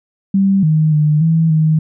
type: tone with pitch steps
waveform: sine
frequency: 195 / 155.9 / 151.2 / 162.5 / 156.8 Hz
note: G3 / D#3 / D#3 / E3 / D#3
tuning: -9 / +4 / -49 / -24 / +14 cents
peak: -9 dBFS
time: 0.34-1.79 s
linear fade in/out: 5 ms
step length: 290 ms
effects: none